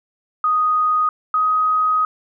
sine tone pair in turn, 1244.5 / 1256.8 Hz, D#6 / D#6, 0 / +17 cents, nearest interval unison, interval 17 cents, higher second, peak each -14 dBFS, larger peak neither, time 0.44-1.09 / 1.34-2.05 s, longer second, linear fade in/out 2 ms, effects none

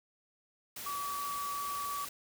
sine tone in noise, 1143 Hz, D6, 47 cents flat, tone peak -35 dBFS, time 0.86-2.05 s, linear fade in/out 5 ms, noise white, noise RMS -43 dBFS, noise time 0.76-2.09 s, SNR +5 dB, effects none

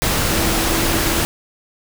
sine tone in noise, 330.3 Hz, E4, 4 cents sharp, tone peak -24 dBFS, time 0.31-1.21 s, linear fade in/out 0 ms, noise pink, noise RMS -18 dBFS, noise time 0.02-1.25 s, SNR -9 dB, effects none

